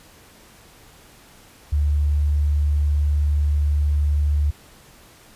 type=tone; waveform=sine; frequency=73.42 Hz; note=D2; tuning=in tune; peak=-16 dBFS; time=1.72-4.51 s; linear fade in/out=10 ms; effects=pink hiss -49 dBFS RMS until 5.35 s + resampled to 32000 Hz